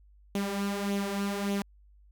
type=tone with flanger; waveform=sawtooth; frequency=200 Hz; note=G3; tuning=35 cents sharp; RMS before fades=-31 dBFS; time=0.35-1.62 s; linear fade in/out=2 ms; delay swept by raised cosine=0.3 to 4.3 ms; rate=1.7 Hz; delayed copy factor=+0.55; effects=added 50 Hz sine -55 dBFS peak until 2.11 s